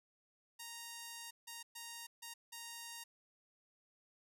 5% pulse tone bursts at uneven times, 932.3 Hz, A#5, in tune, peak -35 dBFS, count 5, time 0.59-1.31 / 1.47-1.63 / 1.75-2.07 / 2.22-2.34 / 2.52-3.04 s, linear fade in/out 10 ms, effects none

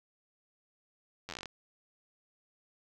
slowing click train, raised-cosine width 0.2 ms, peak -23 dBFS, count 11, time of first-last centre 1.29-1.457 s, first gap 10 ms, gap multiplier 1.11, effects none

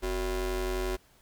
40% pulse ring-modulated tone, 207.7 Hz, G#3, in tune, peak -25 dBFS, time 0.02-0.97 s, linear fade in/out 20 ms, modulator 162 Hz, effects pink hiss -62 dBFS RMS until 1.21 s

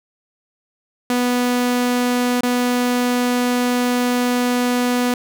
sawtooth tone with dropouts, 246.1 Hz, B3, 6 cents flat, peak -12 dBFS, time 1.1-5.14 s, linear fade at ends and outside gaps 2 ms, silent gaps 2.408-2.433 s, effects none

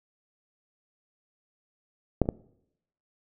clicks, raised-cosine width 2 ms, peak -7 / -28 / -11 dBFS, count 3, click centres 2.217 / 2.257 / 2.289 s, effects noise-tail reverb RT60 0.8 s tail -22 dB re dry

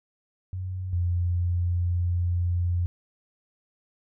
sine tone pair in turn, 92.5 / 87.84 Hz, F#2 / F2, 0 / +11 cents, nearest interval minor second, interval 89 cents, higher first, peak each -29 / -22 dBFS, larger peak second, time 0.53-0.93 / 0.93-2.86 s, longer second, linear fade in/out 0 ms, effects none

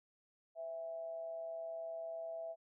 sine tone with amplitude modulation, 659.3 Hz, E5, in tune, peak -39 dBFS, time 0.55-2.56 s, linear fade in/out 50 ms, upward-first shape sine, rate 149 Hz, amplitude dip 45%, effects none

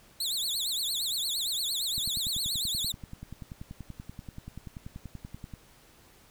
sawtooth tone with vibrato, 3865 Hz, B7, 38 cents flat, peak -26 dBFS, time 0.2-2.92 s, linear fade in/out 5 ms, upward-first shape triangle, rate 8.7 Hz, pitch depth 270 cents each way
click train, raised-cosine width 5 ms, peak -28 dBFS, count 38, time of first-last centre 1.98-5.538 s, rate 10.4 Hz
effects pink hiss -58 dBFS RMS until 6.3 s

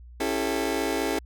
30% pulse chord, A dominant seventh, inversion first, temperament just, 275 / 330 / 396 / 440 Hz, C#4 / E4 / G4 / A4, -14 / +2 / +18 / 0 cents, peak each -28 dBFS, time 0.2-1.19 s, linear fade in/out 5 ms, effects added 60 Hz sine -43 dBFS peak until 1.25 s

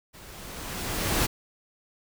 pink noise with level ramp, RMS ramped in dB -48 to -23 dBFS, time 0.13-1.27 s, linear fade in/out 20 ms, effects none

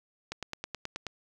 click train, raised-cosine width 0.2 ms, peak -18 dBFS, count 8, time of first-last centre 0.32-1.067 s, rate 9.37 Hz, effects none

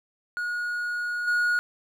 triangle tone with level steps, 1446 Hz, F#6, 40 cents flat, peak -25 / -19 dBFS, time 0.37-1.59 s, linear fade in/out 0 ms, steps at 1.27 s, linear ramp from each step 10 ms, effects none

